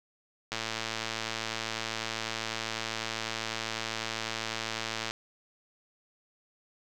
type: click train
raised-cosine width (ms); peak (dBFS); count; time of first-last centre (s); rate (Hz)
0.2; -15; 515; 0.52-5.109; 112
effects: none